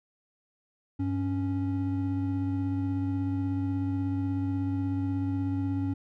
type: tone pair together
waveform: triangle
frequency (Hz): 98 / 277.6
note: G2 / C#4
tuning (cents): 0 / +3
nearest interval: octave + tritone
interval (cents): 1803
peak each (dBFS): -28 / -27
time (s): 0.99-5.94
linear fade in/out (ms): 10
effects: none